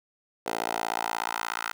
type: tone with high-pass filter sweep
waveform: 10% pulse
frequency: 56.7 Hz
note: A#1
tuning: 47 cents flat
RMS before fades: -31 dBFS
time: 0.46-1.73 s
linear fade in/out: 5 ms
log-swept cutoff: 540 to 1300 Hz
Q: 2.3
effects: none

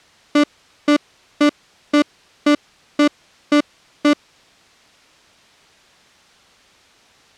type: tone bursts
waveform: 35% pulse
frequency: 293.7 Hz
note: D4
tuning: in tune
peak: -8 dBFS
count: 8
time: 0.35-4.134 s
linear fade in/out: 5 ms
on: 88 ms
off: 440 ms
effects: white hiss -50 dBFS RMS until 7.37 s + low-pass 5000 Hz 12 dB/octave

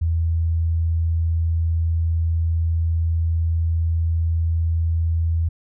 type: tone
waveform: sine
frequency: 82.41 Hz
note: E2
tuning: in tune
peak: -17 dBFS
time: 0.01-5.49 s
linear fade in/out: 10 ms
effects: none

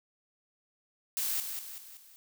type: noise with echo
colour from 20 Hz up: blue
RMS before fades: -32 dBFS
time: 1.17-1.4 s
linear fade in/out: 0 ms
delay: 190 ms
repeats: 4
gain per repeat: -6 dB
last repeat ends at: 2.16 s
effects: none

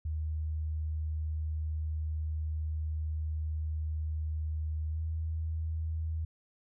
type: tone with pitch glide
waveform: sine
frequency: 77.78 to 79.87 Hz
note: D#2 to D#2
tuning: 0 to +46 cents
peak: -31 dBFS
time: 0.05-6.25 s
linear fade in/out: 5 ms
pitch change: +46 cents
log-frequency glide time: 4.9-5 s
effects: none

